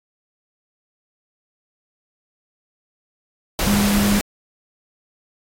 sine tone in noise, 203.6 Hz, G#3, 34 cents flat, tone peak -16 dBFS, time 3.67-4.19 s, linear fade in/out 0 ms, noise pink, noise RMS -21 dBFS, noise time 3.59-4.21 s, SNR +2 dB, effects AAC 48 kbps

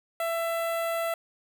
sawtooth tone with notch filter, 667 Hz, E5, 20 cents sharp, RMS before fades -29 dBFS, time 0.2-1.14 s, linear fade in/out 2 ms, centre 5500 Hz, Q 0.72, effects none

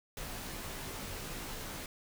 pink noise with comb filter, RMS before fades -42 dBFS, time 0.17-1.86 s, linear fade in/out 2 ms, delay 17 ms, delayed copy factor -0.75, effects none

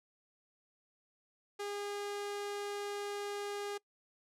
sawtooth tone, 407.5 Hz, G#4, 33 cents flat, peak -34 dBFS, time 1.59-3.78 s, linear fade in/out 10 ms, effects noise-tail reverb RT60 0.1 s tail -23 dB re dry + low-pass 11000 Hz 12 dB/octave

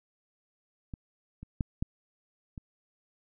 clicks, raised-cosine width 5 ms, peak -26 / -30 / -16 / -17 / -28 dBFS, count 5, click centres 0.938 / 1.43 / 1.608 / 1.825 / 2.578 s, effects none

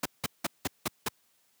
pink noise bursts, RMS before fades -29 dBFS, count 6, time 0.03-1.086 s, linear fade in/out 5 ms, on 26 ms, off 180 ms, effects white hiss -69 dBFS RMS until 1.6 s + high-pass 100 Hz 12 dB/octave

